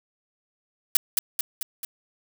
blue noise with echo, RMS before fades -17 dBFS, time 0.95-0.97 s, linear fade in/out 2 ms, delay 220 ms, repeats 4, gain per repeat -4 dB, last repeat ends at 1.85 s, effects none

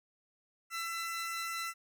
sawtooth tone pair together, 1341 / 2009 Hz, E6 / B6, +29 / +29 cents, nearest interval perfect fifth, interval 700 cents, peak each -34 / -37 dBFS, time 0.7-1.74 s, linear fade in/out 50 ms, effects none

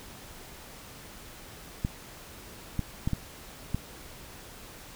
clicks, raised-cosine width 5 ms, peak -15 dBFS, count 5, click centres 1.849 / 2.793 / 3.075 / 3.133 / 3.746 s, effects pink hiss -47 dBFS RMS until 4.95 s

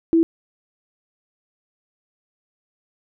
sine tone, 329.6 Hz, E4, in tune, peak -12 dBFS, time 0.13-0.23 s, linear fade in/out 0 ms, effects none

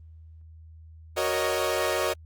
sawtooth chord, D# minor seventh, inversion first, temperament equal with one note detuned, 371.3 / 466.2 / 554.4 / 622.3 Hz, F#4 / A#4 / C#5 / D#5, +6 / 0 / 0 / 0 cents, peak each -27 / -27 / -26 / -25 dBFS, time 1.16-2.14 s, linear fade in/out 20 ms, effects added 80 Hz sine -45 dBFS peak until 2.25 s + Opus 24 kbps

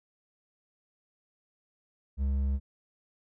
sine tone with hard clipping, 68.6 Hz, C#2, 17 cents flat, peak -27 dBFS, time 2.17-2.6 s, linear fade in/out 50 ms, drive 5 dB, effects none

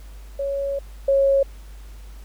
sine tone pair in turn, 556 / 549 Hz, C#5 / C#5, +5 / -17 cents, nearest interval unison, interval 22 cents, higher first, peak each -22 / -14 dBFS, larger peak second, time 0.39-0.79 / 1.08-1.43 s, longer first, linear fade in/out 5 ms, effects added 50 Hz sine -37 dBFS peak until 2.24 s + pink hiss -52 dBFS RMS until 2.24 s

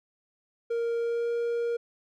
triangle tone with pitch glide, 466.2 to 470.3 Hz, A#4 to A#4, 0 to +15 cents, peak -24 dBFS, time 0.7-1.77 s, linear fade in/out 10 ms, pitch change +15 cents, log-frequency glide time 0.98-1.3 s, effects none

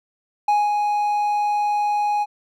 triangle tone with ADSR envelope, 830.6 Hz, G#5, in tune, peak -12 dBFS, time 0.48-2.26 s, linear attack 5 ms, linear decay 210 ms, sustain -4 dB, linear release 38 ms, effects none

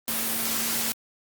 sine tone in noise, 228.1 Hz, A#3, 37 cents flat, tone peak -37 dBFS, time 0.08-0.92 s, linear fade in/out 0 ms, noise white, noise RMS -27 dBFS, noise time 0.08-0.92 s, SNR -13 dB, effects high-pass 100 Hz 12 dB/octave + Opus 32 kbps

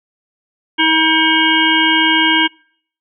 harmonic tone, 319 Hz, D#4, 43 cents sharp, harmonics 1 / 3 / 5 / 7 / 9 / 10, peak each -17 / -17 / -17 / -17 / -17 / -17 dBFS, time 0.78-2.48 s, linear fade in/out 20 ms, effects noise-tail reverb RT60 0.6 s tail -26 dB re dry

